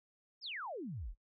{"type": "exponential sweep", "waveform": "sine", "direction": "down", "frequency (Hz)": [5560, 32.04], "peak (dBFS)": -40, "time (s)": [0.41, 1.15], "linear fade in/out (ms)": 50, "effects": ["noise-tail reverb RT60 0.1 s tail -23 dB re dry"]}